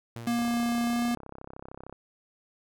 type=tone with exponential decay; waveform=sawtooth; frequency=116.54 Hz; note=A#2; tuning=in tune; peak=-32 dBFS; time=0.16-1.04 s; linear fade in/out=0 ms; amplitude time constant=190 ms
type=tone with pitch glide; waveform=square; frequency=236.6 to 238.5 Hz; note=A#3 to A#3; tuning=+26 to +40 cents; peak=-26 dBFS; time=0.27-1.15 s; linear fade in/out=2 ms; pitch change=+14 cents; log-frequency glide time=0.86-1.03 s
type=click train; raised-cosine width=1 ms; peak=-28 dBFS; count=52; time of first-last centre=0.39-1.926 s; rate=33.2 Hz
effects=none

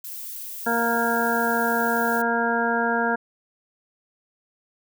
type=noise; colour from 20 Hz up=violet; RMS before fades=-35 dBFS; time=0.04-2.22 s; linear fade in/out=5 ms
type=harmonic tone; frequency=233.1 Hz; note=A#3; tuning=in tune; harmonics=1 / 2 / 3 / 4 / 6 / 7; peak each=-27 / -27 / -27 / -27 / -27 / -27 dBFS; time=0.66-3.16 s; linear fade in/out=10 ms
effects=none

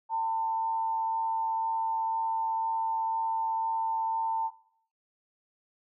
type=tone with frequency modulation; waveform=sine; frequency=898 Hz; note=A5; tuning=35 cents sharp; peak=-26 dBFS; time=0.09-4.51 s; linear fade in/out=50 ms; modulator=102 Hz; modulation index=0.32; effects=noise-tail reverb RT60 0.6 s tail -17 dB re dry

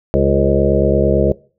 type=harmonic tone with a mistuned harmonic; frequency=69 Hz; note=C#2; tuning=7 cents flat; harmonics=1 / 2 / 3 / 5 / 6 / 7 / 8 / 9; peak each=-19 / -19 / -19 / -19 / -19 / -19 / -19 / -19 dBFS; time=0.14-1.32 s; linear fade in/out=0 ms; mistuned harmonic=8; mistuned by=-32 cents; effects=noise-tail reverb RT60 0.4 s tail -22 dB re dry

